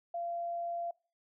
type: tone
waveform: sine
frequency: 687 Hz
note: F5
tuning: 29 cents flat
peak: -34 dBFS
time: 0.14-0.91 s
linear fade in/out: 5 ms
effects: noise-tail reverb RT60 0.4 s tail -25 dB re dry